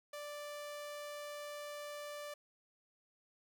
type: tone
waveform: sawtooth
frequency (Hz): 587.3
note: D5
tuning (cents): 0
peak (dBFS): -40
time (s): 0.13-2.34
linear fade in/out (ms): 5
effects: none